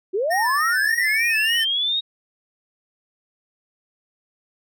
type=linear sweep; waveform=sine; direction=up; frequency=349.2 to 3795 Hz; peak=-19 dBFS; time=0.13-2.01 s; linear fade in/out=20 ms
type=tone with vibrato; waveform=square; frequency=1795 Hz; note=A6; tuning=34 cents sharp; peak=-22 dBFS; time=0.3-1.65 s; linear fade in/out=20 ms; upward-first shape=sine; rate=3.4 Hz; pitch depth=75 cents each way
effects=none